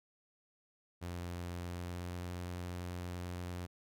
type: tone with pitch glide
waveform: sawtooth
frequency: 87.6 to 88.82 Hz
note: F2 to F2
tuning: +6 to +30 cents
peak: -36 dBFS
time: 1.01-3.67 s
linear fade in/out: 20 ms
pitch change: +24 cents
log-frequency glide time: 1.57-2.26 s
effects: none